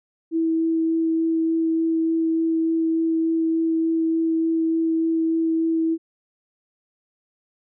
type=tone with vibrato; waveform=sine; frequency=325.8 Hz; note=E4; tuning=20 cents flat; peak=-18 dBFS; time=0.31-5.98 s; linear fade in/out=50 ms; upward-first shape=sine; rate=3.4 Hz; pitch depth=8 cents each way; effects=none